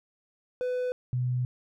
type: tone pair in turn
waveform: triangle / sine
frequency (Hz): 500 / 125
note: B4 / B2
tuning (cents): +21 / +21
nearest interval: 2 octaves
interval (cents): 2400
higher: first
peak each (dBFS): -25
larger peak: neither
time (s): 0.61-0.92 / 1.13-1.45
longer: second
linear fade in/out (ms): 0
effects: none